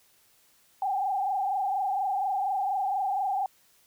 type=tone with frequency modulation; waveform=sine; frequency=784 Hz; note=G5; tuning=in tune; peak=-25 dBFS; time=0.82-3.46 s; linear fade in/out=2 ms; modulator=24.2 Hz; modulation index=1.6; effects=white hiss -63 dBFS RMS until 3.86 s